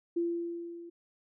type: tone with level ramp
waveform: sine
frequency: 341.2 Hz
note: F4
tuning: 40 cents flat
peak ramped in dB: -26 to -44 dBFS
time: 0.16-0.9 s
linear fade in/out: 10 ms
effects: none